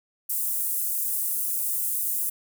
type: high-pass noise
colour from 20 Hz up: pink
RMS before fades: -27 dBFS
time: 0.29-2.3 s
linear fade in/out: 10 ms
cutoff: 10000 Hz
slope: 24 dB/octave
effects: none